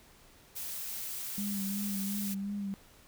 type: noise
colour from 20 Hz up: blue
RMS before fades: -39 dBFS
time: 0.55-2.35 s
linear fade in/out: 20 ms
type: tone with vibrato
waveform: sine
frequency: 200 Hz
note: G3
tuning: 35 cents sharp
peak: -33 dBFS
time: 1.38-2.74 s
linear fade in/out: 0 ms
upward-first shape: sine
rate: 2.8 Hz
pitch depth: 36 cents each way
effects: pink hiss -59 dBFS RMS until 3.07 s